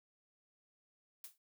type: noise with exponential decay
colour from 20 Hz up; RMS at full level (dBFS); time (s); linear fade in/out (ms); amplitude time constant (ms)
blue; -45; 1.24-1.38; 2; 29
effects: none